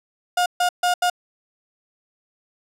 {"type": "tone bursts at uneven times", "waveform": "35% pulse", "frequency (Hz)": 714, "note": "F5", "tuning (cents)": 38, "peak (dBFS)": -15, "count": 4, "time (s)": [[0.37, 0.46], [0.6, 0.69], [0.83, 0.94], [1.02, 1.1]], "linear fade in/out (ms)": 5, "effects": ["low-pass 12000 Hz 12 dB/octave"]}